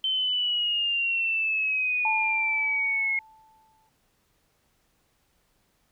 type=exponential sweep; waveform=sine; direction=down; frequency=3093 to 2156 Hz; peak=-23 dBFS; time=0.04-3.19 s; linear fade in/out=2 ms
type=tone with exponential decay; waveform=sine; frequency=878 Hz; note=A5; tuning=4 cents flat; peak=-24 dBFS; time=2.05-3.89 s; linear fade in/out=2 ms; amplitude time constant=400 ms
effects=pink hiss -69 dBFS RMS until 5.91 s